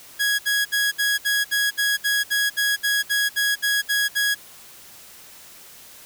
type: tone bursts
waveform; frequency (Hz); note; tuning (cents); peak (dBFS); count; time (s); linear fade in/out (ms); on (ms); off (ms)
sawtooth; 1661.2; G#6; 0; -15; 16; 0.19-4.35; 20; 200; 64
effects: white hiss -45 dBFS RMS until 6.05 s